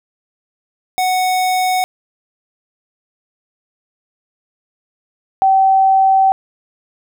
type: tone pair in turn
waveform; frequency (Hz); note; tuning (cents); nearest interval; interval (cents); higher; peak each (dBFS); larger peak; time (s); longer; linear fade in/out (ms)
square / sine; 740 / 770; F#5 / G5; 0 / -31; minor second; 69; second; -14 / -8; second; 0.98-1.84 / 5.42-6.32; second; 0
effects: none